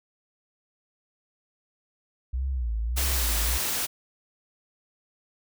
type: tone with vibrato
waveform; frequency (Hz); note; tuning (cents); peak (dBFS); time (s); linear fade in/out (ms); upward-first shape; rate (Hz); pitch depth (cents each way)
sine; 60.5; B1; -35; -25; 2.33-3.58; 10; sine; 1.7; 180
type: noise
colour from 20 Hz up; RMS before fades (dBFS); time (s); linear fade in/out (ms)
white; -28; 2.96-3.87; 20
effects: none